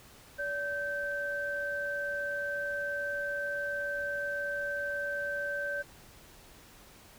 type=tone pair together; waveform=sine; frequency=574 / 1552.9 Hz; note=D5 / G6; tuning=-40 / -17 cents; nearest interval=octave + perfect fourth; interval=1723 cents; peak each=-36 / -33 dBFS; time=0.38-5.83 s; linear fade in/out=20 ms; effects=pink hiss -55 dBFS RMS until 7.18 s